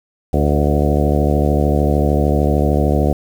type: harmonic tone with a mistuned harmonic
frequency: 73.3 Hz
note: D2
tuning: 3 cents flat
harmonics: 1 / 2 / 3 / 4 / 5 / 6 / 7 / 8 / 9 / 10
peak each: -16 / -19 / -21 / -22 / -23 / -24 / -24 / -25 / -26 / -26 dBFS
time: 0.33-3.13 s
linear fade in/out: 5 ms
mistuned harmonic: 7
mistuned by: -21 cents
effects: 7-bit